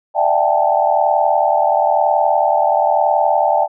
sine tone cluster, 596 / 667 / 764 / 805 / 884 Hz, D5 / E5 / G5 / G5 / A5, +25 / +20 / -45 / +46 / +8 cents, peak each -18 dBFS, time 0.14-3.68 s, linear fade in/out 50 ms, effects none

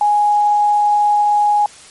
sine tone, 830.6 Hz, G#5, in tune, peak -10 dBFS, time 0.01-1.66 s, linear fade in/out 2 ms, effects white hiss -40 dBFS RMS until 1.9 s + MP3 48 kbps

